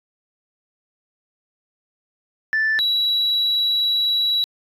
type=tone pair in turn; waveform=sine; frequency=1760 / 3908 Hz; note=A6 / B7; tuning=0 / -19 cents; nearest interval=octave + major second; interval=1381 cents; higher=second; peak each=-15 dBFS; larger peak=neither; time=2.53-2.79 / 2.79-4.44 s; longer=second; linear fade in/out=0 ms; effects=tanh soft clip ceiling -14 dBFS